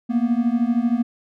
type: beating tone pair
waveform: triangle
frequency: 230.6 / 243.6 Hz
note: A#3 / B3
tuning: -19 / -24 cents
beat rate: 13 Hz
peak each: -18 dBFS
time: 0.09-1.03 s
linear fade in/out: 20 ms
effects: none